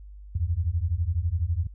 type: beating tone pair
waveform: sine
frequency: 79.2 / 91.2 Hz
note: D#2 / F#2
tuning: +31 / -24 cents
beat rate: 12 Hz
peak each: -26 dBFS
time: 0.35-1.67 s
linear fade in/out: 5 ms
effects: added 50 Hz sine -41 dBFS peak until 1.74 s